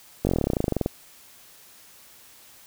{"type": "slowing click train", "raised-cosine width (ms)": 2, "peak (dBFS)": -9, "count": 20, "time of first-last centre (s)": [0.25, 0.861], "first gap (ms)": 20, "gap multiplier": 1.05, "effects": ["white hiss -51 dBFS RMS until 2.66 s"]}